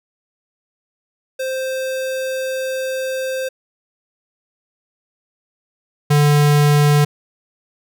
square tone pair in turn, 523.3 / 146.85 Hz, C5 / D3, 0 / 0 cents, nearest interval octave + minor seventh, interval 2200 cents, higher first, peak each -21 / -11 dBFS, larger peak second, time 1.39-3.49 / 6.1-7.05 s, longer first, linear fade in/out 10 ms, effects none

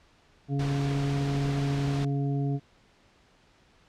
harmonic tone, 140 Hz, C#3, 18 cents sharp, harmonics 1 / 2 / 3 / 5, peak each -26 / -32 / -38 / -42 dBFS, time 0.48-2.6 s, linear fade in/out 50 ms
pink noise, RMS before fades -37 dBFS, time 0.59-2.05 s, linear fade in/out 5 ms
effects pink hiss -61 dBFS RMS until 3.88 s + low-pass 5000 Hz 12 dB/octave

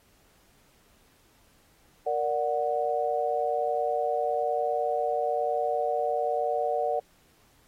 sine chord, Bb augmented, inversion none, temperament equal with one note detuned, 466.2 / 587.3 / 737.4 Hz, Bb4 / D5 / F#5, 0 / 0 / -6 cents, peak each -30 / -29 / -28 dBFS, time 2.06-7 s, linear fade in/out 10 ms, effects pink hiss -63 dBFS RMS until 7.67 s + AAC 48 kbps

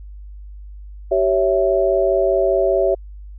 sine chord, C# diminished, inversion second, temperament equal with one note detuned, 386.6 / 554.4 / 659.3 Hz, G4 / C#5 / E5, -24 / 0 / 0 cents, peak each -18 dBFS, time 1.11-2.95 s, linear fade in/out 10 ms, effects added 50 Hz sine -33 dBFS peak until 3.38 s

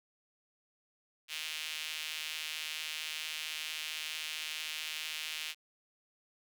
sawtooth tone with high-pass filter, 155.56 Hz, D#3, in tune, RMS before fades -40 dBFS, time 1.28-5.55 s, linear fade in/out 50 ms, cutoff 2800 Hz, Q 2.3, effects none

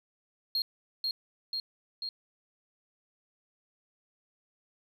sine tone with echo, 4239 Hz, C8, 22 cents sharp, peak -24 dBFS, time 0.55-0.62 s, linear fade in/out 2 ms, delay 490 ms, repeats 3, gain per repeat -3 dB, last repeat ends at 2.09 s, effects tanh soft clip ceiling -26 dBFS

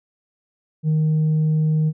sine tone with tanh clipping, 155.56 Hz, D#3, in tune, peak -16 dBFS, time 0.83-1.93 s, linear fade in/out 50 ms, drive 1 dB, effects none

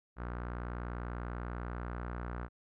sawtooth tone with low-pass filter, 60.1 Hz, B1, 46 cents flat, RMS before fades -40 dBFS, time 0.16-2.49 s, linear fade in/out 50 ms, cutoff 1400 Hz, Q 3, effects none

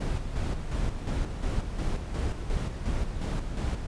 brown noise with tremolo, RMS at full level -28 dBFS, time 0-3.87 s, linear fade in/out 10 ms, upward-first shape square, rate 2.8 Hz, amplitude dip 50%, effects resampled to 22050 Hz

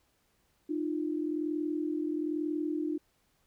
sine tone pair together, 304.7 / 345.8 Hz, D#4 / F4, -36 / -17 cents, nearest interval major second, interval 219 cents, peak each -31 / -35 dBFS, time 0.69-2.98 s, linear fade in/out 10 ms, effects pink hiss -72 dBFS RMS until 3.46 s

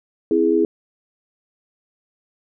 sine chord, C augmented, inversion none, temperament equal with one note detuned, 258.9 / 329.6 / 415.3 Hz, C4 / E4 / G#4, -18 / 0 / 0 cents, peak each -23 / -17 / -17 dBFS, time 0.31-0.65 s, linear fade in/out 2 ms, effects none

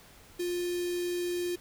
square tone with notch filter, 352.4 Hz, F4, 16 cents sharp, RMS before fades -32 dBFS, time 0.39-1.56 s, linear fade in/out 10 ms, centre 1100 Hz, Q 0.54, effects pink hiss -55 dBFS RMS until 1.6 s

